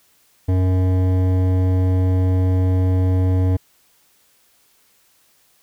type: tone with hard clipping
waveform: triangle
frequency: 92.5 Hz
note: F#2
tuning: in tune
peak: -16 dBFS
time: 0.48-3.57 s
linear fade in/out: 10 ms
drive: 17 dB
effects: white hiss -58 dBFS RMS until 5.62 s